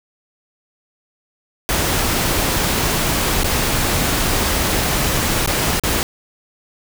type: noise with dropouts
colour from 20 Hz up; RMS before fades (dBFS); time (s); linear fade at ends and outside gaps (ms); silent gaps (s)
pink; -18; 1.69-6.03; 0; 3.434-3.444 / 5.461-5.475 / 5.797-5.836
effects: none